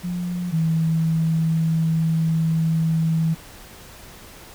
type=tone pair in turn; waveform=sine; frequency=177 / 161.82 Hz; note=F3 / E3; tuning=+23 / -32 cents; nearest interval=major second; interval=155 cents; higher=first; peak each=-23 / -17 dBFS; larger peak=second; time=0.03-0.52 / 0.52-3.35 s; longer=second; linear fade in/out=20 ms; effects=pink hiss -43 dBFS RMS until 4.54 s